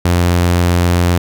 sawtooth tone, 87.6 Hz, F2, 6 cents sharp, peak -6 dBFS, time 0.05-1.18 s, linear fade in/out 5 ms, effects none

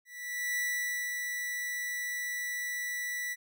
45% pulse tone with ADSR envelope, 1958 Hz, B6, 15 cents flat, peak -29 dBFS, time 0.05-3.36 s, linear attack 520 ms, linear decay 540 ms, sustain -4 dB, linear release 38 ms, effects none

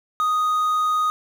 triangle tone with quantisation, 1244.5 Hz, D#6, in tune, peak -16 dBFS, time 0.2-1.1 s, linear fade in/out 0 ms, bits 7, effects none

